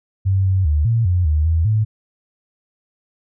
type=tone with pitch steps; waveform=sine; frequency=96.1 / 94.7 / 75.1 / 114.9 / 89.6 / 76.4 / 81.6 / 108.3 Hz; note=G2 / F#2 / D2 / A#2 / F2 / D#2 / E2 / A2; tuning=-34 / +41 / +39 / -25 / +45 / -31 / -17 / -27 cents; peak=-13 dBFS; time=0.25-1.85 s; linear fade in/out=20 ms; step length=200 ms; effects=none